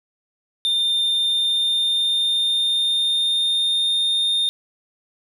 triangle tone with pitch glide, 3611 to 3649 Hz, A7 to A#7, +44 to -38 cents, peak -16 dBFS, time 0.65-4.49 s, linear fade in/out 0 ms, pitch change +18 cents, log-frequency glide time 1.07-4.01 s, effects none

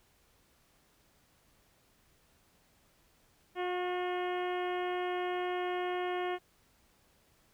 harmonic tone with a mistuned harmonic, 359.6 Hz, F#4, 49 cents flat, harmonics 1 / 2 / 3 / 4 / 5 / 6 / 7 / 8 / 9, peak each -34 / -37 / -43 / -47 / -45 / -47 / -52 / -50 / -53 dBFS, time 3.55-6.39 s, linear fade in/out 50 ms, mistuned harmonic 3, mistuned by +19 cents, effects pink hiss -68 dBFS RMS until 7.53 s

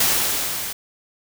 white noise with level ramp, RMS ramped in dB -17 to -29 dBFS, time 0-0.73 s, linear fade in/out 5 ms, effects none

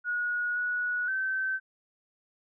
sine tone with pitch steps, 1452 / 1465 / 1542 Hz, F#6 / F#6 / G6, -33 / -18 / -29 cents, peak -27 dBFS, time 0.04-1.6 s, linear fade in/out 50 ms, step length 520 ms, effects none

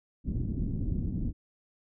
pink low-pass noise, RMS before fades -31 dBFS, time 0.24-1.33 s, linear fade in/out 50 ms, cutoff 270 Hz, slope 24 dB/octave, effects none

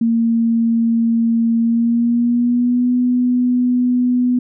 sine tone with pitch glide, 229.8 to 247.7 Hz, A#3 to B3, -25 to +5 cents, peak -12 dBFS, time 0.01-4.39 s, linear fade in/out 5 ms, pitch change +130 cents, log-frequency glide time 1.59-2.92 s, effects none

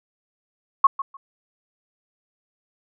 sine tone with echo, 1095 Hz, C#6, 22 cents flat, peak -8 dBFS, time 0.84-0.87 s, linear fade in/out 5 ms, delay 150 ms, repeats 2, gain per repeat -15 dB, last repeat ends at 1.17 s, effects none

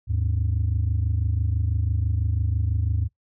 sine tone pair together, 77.78 / 103.83 Hz, D#2 / G#2, 0 / 0 cents, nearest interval perfect fourth, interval 500 cents, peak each -22 dBFS, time 0.07-3.09 s, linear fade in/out 50 ms, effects noise-tail reverb RT60 0.1 s tail -19 dB re dry + tanh soft clip ceiling -16 dBFS

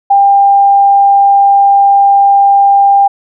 sine tone, 797 Hz, G5, 28 cents sharp, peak -3 dBFS, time 0.1-3.08 s, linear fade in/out 10 ms, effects none

